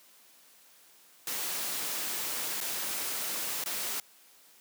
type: noise with dropouts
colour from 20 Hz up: white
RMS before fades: -34 dBFS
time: 1.27-4 s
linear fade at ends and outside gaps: 2 ms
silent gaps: 2.604-2.611 / 3.639-3.659 s
effects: white hiss -59 dBFS RMS until 4.6 s + high-pass 200 Hz 12 dB/octave